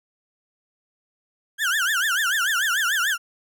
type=tone with vibrato; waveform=35% pulse; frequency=1568 Hz; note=G6; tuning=in tune; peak=-18 dBFS; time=1.58-3.18 s; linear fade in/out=50 ms; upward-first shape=triangle; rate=6.8 Hz; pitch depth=270 cents each way; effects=none